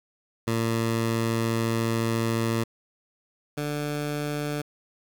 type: tone pair in turn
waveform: 15% pulse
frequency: 114.2 / 147.38 Hz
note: A#2 / D3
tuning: -35 / +6 cents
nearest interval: major third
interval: 441 cents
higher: second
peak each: -17 / -21 dBFS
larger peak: first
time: 0.47-2.64 / 3.57-4.62 s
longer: first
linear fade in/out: 10 ms
effects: 8-bit